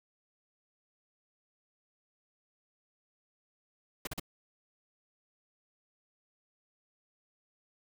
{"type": "noise bursts", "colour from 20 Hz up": "pink", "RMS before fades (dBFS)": -37, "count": 3, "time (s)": [4.05, 4.198], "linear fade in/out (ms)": 5, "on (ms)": 22, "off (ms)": 41, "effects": []}